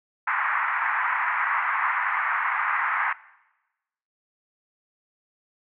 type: band-pass noise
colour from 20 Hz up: pink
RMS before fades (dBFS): -25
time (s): 0.27-3.13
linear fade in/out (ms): 5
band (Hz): 910 to 2100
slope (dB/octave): 48
effects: noise-tail reverb RT60 1.0 s tail -20 dB re dry